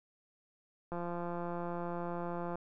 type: click train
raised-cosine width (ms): 1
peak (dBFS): -26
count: 284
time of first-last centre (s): 0.92-2.556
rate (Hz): 173
effects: none

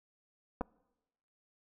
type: clicks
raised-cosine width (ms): 1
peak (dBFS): -21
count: 2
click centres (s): 0.61 / 0.614
effects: noise-tail reverb RT60 1.0 s tail -25 dB re dry

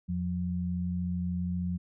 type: tone pair together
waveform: sine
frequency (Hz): 85.3 / 178.15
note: F2 / F3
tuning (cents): -40 / +35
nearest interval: octave + minor second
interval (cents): 1275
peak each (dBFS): -34 / -30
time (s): 0.08-1.78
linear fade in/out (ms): 20
effects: none

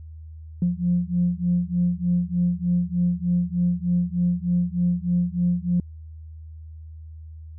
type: beating tone pair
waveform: sine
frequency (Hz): 174.61 / 177.91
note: F3 / F3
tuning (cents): 0 / +32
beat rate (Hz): 3.3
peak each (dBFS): -22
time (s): 0.62-5.8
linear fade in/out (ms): 2
effects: tanh soft clip ceiling -12 dBFS + added 79 Hz sine -37 dBFS peak until 7.58 s

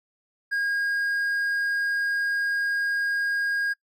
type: tone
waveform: triangle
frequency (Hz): 1629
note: G#6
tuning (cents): -34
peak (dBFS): -21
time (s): 0.51-3.74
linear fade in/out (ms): 20
effects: noise-tail reverb RT60 0.1 s tail -24 dB re dry

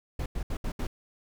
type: noise bursts at uneven times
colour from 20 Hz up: brown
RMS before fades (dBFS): -31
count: 5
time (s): 0.19-0.26 / 0.35-0.43 / 0.5-0.57 / 0.64-0.72 / 0.79-0.87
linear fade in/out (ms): 5
effects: none

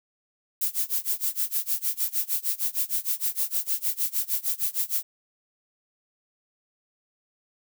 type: noise with tremolo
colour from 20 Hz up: violet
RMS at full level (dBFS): -24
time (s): 0.61-5.03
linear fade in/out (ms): 5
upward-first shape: sine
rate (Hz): 6.5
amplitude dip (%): 95
effects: none

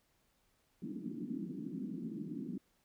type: band-pass noise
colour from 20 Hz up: white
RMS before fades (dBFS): -42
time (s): 0.82-2.58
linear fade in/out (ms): 5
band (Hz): 170 to 310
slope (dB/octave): 48
effects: pink hiss -75 dBFS RMS until 2.84 s

